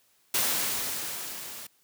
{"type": "noise with level ramp", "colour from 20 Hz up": "white", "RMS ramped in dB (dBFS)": [-25, -42], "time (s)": [0.34, 1.67], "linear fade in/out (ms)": 5, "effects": ["white hiss -66 dBFS RMS until 1.83 s", "high-pass 100 Hz 12 dB/octave"]}